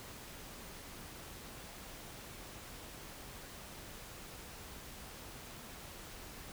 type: silence
effects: pink hiss -50 dBFS RMS until 6.52 s